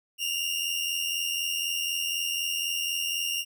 sawtooth tone pair together, 2769 / 2853 Hz, F7 / F7, -15 / +36 cents, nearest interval minor second, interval 51 cents, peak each -27 dBFS, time 0.18-3.45 s, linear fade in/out 50 ms, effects none

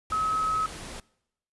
sine tone in noise, 1282 Hz, E6, 49 cents flat, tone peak -24 dBFS, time 0.12-0.66 s, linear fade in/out 2 ms, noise pink, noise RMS -40 dBFS, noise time 0.1-1 s, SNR +13 dB, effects noise-tail reverb RT60 0.8 s tail -23 dB re dry + resampled to 24000 Hz

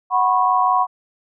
sine chord, F# suspended fourth, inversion none, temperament equal with one note detuned, 740 / 987.8 / 1092.8 Hz, F#5 / B5 / C#6, 0 / 0 / -25 cents, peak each -18 dBFS, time 0.1-0.87 s, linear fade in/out 50 ms, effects none

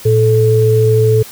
sine tone pair together, 114.2 / 436 Hz, A#2 / A4, -35 / -16 cents, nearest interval octave + major seventh, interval 2319 cents, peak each -10 dBFS, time 0.05-1.23 s, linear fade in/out 10 ms, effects white hiss -34 dBFS RMS until 1.31 s

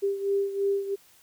sine beating tone pair, 396.4 / 399.4 Hz, G4 / G4, +19 / +32 cents, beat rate 3 Hz, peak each -25 / -30 dBFS, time 0.02-0.96 s, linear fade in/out 20 ms, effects white hiss -58 dBFS RMS until 1.22 s

